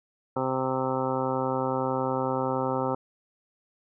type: harmonic tone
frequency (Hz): 130.81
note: C3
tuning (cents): 0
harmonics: 1 / 2 / 3 / 4 / 5 / 6 / 7 / 8 / 9 / 10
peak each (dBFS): -35 / -32 / -33 / -30 / -42 / -34 / -33 / -40 / -39 / -36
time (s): 0.36-2.95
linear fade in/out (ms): 5
effects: none